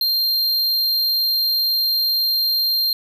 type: tone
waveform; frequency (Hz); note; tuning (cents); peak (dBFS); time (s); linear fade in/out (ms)
square; 4186; C8; 0; -17; 0.01-2.93; 2
effects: none